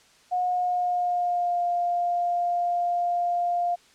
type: tone with pitch glide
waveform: sine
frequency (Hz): 724 to 701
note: F#5 to F5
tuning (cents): -38 to +6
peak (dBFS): -22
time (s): 0.31-3.76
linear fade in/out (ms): 20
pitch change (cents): -56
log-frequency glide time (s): 0.42-1.63
effects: white hiss -57 dBFS RMS until 3.94 s + low-pass 7000 Hz 12 dB/octave